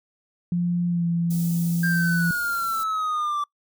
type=tone with pitch glide; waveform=sine; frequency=174.61 to 169.93 Hz; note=F3 to F3; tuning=0 to -47 cents; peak=-20 dBFS; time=0.52-2.31 s; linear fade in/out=2 ms; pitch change=-47 cents; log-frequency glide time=0.88-1.06 s
type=band-stop noise; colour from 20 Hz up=white; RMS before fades=-37 dBFS; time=1.3-2.84 s; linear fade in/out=10 ms; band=430 to 6400 Hz; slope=12 dB/octave
type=exponential sweep; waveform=triangle; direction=down; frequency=1600 to 1162 Hz; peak=-21 dBFS; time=1.83-3.44 s; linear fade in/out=5 ms
effects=noise-tail reverb RT60 0.1 s tail -23 dB re dry